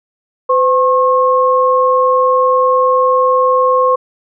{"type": "tone pair together", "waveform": "sine", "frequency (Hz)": [509.7, 1080], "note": ["C5", "C#6"], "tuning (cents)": [-45, -45], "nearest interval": "octave + minor second", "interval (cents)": 1300, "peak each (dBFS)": -11, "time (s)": [0.49, 3.96], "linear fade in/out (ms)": 10, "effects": []}